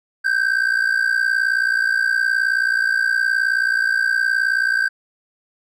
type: ring-modulated tone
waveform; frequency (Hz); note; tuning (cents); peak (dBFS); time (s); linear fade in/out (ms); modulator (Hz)
triangle; 1568; G6; 0; -11; 0.24-4.89; 20; 29.5
effects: none